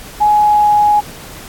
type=tone with pitch glide; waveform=sine; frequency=839 to 834.2 Hz; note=G#5 to G#5; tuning=+17 to +7 cents; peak=-7 dBFS; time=0.2-1.01 s; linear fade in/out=20 ms; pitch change=-10 cents; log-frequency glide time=0.44-0.77 s; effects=pink hiss -33 dBFS RMS until 1.48 s + AAC 64 kbps